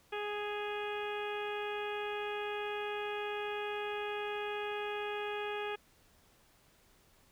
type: harmonic tone with a mistuned harmonic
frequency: 415.3 Hz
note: G#4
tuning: in tune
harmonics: 1 / 2 / 3 / 4 / 5 / 6 / 7 / 8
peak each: -38 / -42 / -46 / -45 / -51 / -45 / -51 / -51 dBFS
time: 0.12-5.76 s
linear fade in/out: 10 ms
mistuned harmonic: 7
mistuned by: -30 cents
effects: pink hiss -66 dBFS RMS until 7.31 s